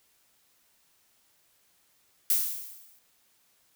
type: noise with exponential decay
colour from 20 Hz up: violet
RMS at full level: -22 dBFS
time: 2.3-2.99 s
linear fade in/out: 2 ms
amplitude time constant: 150 ms
effects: white hiss -67 dBFS RMS until 3.75 s